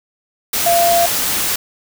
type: tone in noise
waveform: sine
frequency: 687 Hz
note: F5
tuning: 29 cents flat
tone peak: -11 dBFS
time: 0.66-1.06 s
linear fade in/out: 5 ms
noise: white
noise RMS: -18 dBFS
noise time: 0.53-1.56 s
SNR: +4 dB
effects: none